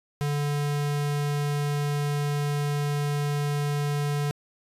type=tone; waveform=square; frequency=145.4 Hz; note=D3; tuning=17 cents flat; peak=-25 dBFS; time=0.21-4.31 s; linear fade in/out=0 ms; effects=resampled to 32000 Hz